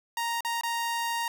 sawtooth tone with dropouts, 932.3 Hz, A#5, in tune, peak -24 dBFS, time 0.17-1.28 s, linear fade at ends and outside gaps 2 ms, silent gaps 0.407-0.448 / 0.611-0.634 s, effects none

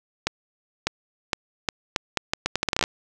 accelerating click train, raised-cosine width 0.2 ms, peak -4 dBFS, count 17, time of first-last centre 0.27-2.839 s, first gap 600 ms, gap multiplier 0.77, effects none

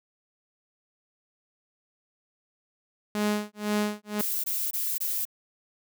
sawtooth tone with tremolo, 209.2 Hz, G#3, 13 cents sharp, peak -19 dBFS, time 3.15-4.21 s, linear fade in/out 0 ms, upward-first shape sine, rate 2 Hz, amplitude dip 100%
violet noise bursts, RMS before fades -29 dBFS, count 4, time 4.19-5.253 s, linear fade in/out 10 ms, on 250 ms, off 21 ms
effects none

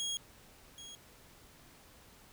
25% pulse tone with echo, 3289 Hz, G#7, 18 cents flat, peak -31 dBFS, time 0-0.17 s, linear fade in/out 0 ms, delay 780 ms, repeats 1, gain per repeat -13 dB, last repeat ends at 0.95 s, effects pink hiss -59 dBFS RMS until 2.32 s

